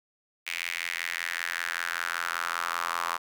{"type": "tone with high-pass filter sweep", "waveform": "sawtooth", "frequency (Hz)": 85.2, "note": "F2", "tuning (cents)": -42, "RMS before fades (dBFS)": -32, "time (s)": [0.46, 3.18], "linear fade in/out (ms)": 20, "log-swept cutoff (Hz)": [2300, 1100], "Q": 3.7, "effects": []}